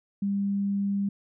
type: tone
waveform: sine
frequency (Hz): 199.5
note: G3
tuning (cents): +31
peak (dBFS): -24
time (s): 0.22-1.09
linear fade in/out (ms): 5
effects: none